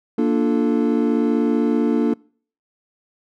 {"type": "chord", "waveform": "triangle", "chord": "Bb major seventh", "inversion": "none", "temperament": "equal", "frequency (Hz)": [233.1, 293.7, 349.2, 440], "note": ["Bb3", "D4", "F4", "A4"], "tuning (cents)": [0, 0, 0, 0], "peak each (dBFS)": [-17, -18, -23, -22], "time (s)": [0.18, 2.14], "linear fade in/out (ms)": 5, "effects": ["noise-tail reverb RT60 0.5 s tail -26 dB re dry"]}